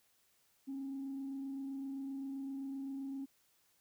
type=tone with frequency modulation; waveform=sine; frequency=271.9 Hz; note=C#4; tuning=33 cents flat; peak=-38 dBFS; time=0.67-3.26 s; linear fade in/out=20 ms; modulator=27.7 Hz; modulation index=0.21; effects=tanh soft clip ceiling -36 dBFS + white hiss -73 dBFS RMS until 3.8 s